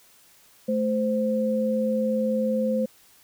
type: tone pair together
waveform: sine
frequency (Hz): 218.2 / 519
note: A3 / C5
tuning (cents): -14 / -14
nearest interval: octave + minor third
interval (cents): 1500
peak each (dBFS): -24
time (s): 0.68-2.86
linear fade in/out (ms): 10
effects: white hiss -56 dBFS RMS until 3.23 s